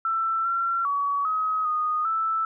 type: tone with pitch steps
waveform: sine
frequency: 1334 / 1362 / 1132 / 1270 / 1237 / 1320 Hz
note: E6 / F6 / C#6 / D#6 / D#6 / E6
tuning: +20 / -44 / +36 / +35 / -10 / +2 cents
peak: -22 dBFS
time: 0.05-2.45 s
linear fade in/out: 2 ms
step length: 400 ms
effects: none